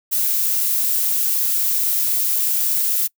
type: noise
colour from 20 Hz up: violet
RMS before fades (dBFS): -19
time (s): 0.11-3.08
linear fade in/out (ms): 20
effects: noise-tail reverb RT60 0.1 s tail -25 dB re dry